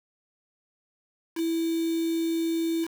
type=tone with quantisation; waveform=sine; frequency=329.6 Hz; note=E4; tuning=in tune; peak=-24 dBFS; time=1.35-2.88 s; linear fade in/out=50 ms; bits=6; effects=none